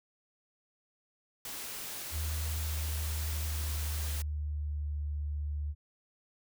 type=noise; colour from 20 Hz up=white; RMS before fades=-41 dBFS; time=1.45-4.22 s; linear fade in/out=2 ms
type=tone with pitch glide; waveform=sine; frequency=77.78 to 73.71 Hz; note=D#2 to D2; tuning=0 to +7 cents; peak=-32 dBFS; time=2.11-5.75 s; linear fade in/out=50 ms; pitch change=-93 cents; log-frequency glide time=2.46-4.97 s
effects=none